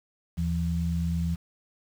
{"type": "tone pair together", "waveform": "sine", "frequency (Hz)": [79.62, 168.7], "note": ["D#2", "E3"], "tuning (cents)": [40, 40], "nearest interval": "octave + minor second", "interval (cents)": 1300, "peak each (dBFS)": [-28, -27], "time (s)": [0.37, 1.36], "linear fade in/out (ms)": 20, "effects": ["8-bit"]}